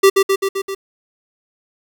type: tone with echo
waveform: square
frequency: 390 Hz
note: G4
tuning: 9 cents flat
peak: -7 dBFS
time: 0.03-0.1 s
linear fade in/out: 10 ms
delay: 130 ms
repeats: 5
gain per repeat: -3 dB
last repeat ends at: 0.75 s
effects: 7-bit